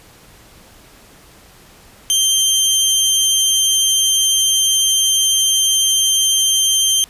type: tone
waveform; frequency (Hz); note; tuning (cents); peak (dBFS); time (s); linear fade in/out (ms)
20% pulse; 3147; G7; +6; -7; 2.1-7.04; 0
effects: pink hiss -45 dBFS RMS until 7.09 s + resampled to 32000 Hz